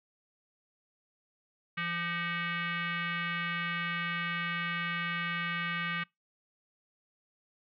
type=tone with frequency modulation; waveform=sine; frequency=170 Hz; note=F3; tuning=46 cents flat; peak=-31 dBFS; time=1.77-6.04 s; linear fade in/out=10 ms; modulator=688 Hz; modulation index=3.7; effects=noise-tail reverb RT60 0.2 s tail -26 dB re dry